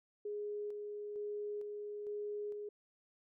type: tone with tremolo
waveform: sine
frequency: 415.3 Hz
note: G#4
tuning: in tune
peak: -38 dBFS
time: 0.25-2.69 s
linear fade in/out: 5 ms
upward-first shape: square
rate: 1.1 Hz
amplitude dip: 30%
effects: none